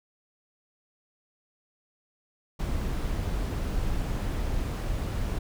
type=noise; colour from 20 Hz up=brown; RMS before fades=-29 dBFS; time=2.59-5.39 s; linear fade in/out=10 ms; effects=none